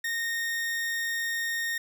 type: tone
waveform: 40% pulse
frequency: 1847 Hz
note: A#6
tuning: 16 cents flat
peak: -27 dBFS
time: 0.04-1.78 s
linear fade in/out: 5 ms
effects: none